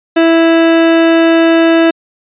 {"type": "tone", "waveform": "30% pulse", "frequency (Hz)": 329.6, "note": "E4", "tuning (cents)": 0, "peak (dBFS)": -3, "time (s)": [0.16, 1.91], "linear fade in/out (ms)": 10, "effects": ["resampled to 8000 Hz"]}